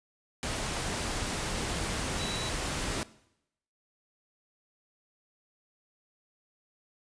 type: tone in noise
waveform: sine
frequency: 3924 Hz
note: B7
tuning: 12 cents flat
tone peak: -38 dBFS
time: 2.19-2.49 s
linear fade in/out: 0 ms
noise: pink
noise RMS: -33 dBFS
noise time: 0.43-3.03 s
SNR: -8 dB
effects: noise-tail reverb RT60 0.8 s tail -19 dB re dry + resampled to 22050 Hz